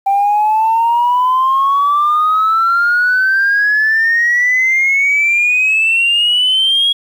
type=exponential sweep; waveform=sine; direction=up; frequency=784 to 3322 Hz; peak=-8 dBFS; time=0.06-6.93 s; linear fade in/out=10 ms; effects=tanh soft clip ceiling -6 dBFS + 7-bit